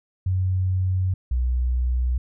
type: tone pair in turn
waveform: sine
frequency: 92.9 / 62 Hz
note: F#2 / B1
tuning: +7 / +7 cents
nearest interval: perfect fifth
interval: 700 cents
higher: first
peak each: -19 dBFS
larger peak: neither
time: 0.26-1.14 / 1.31-2.18 s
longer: first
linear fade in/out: 5 ms
effects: none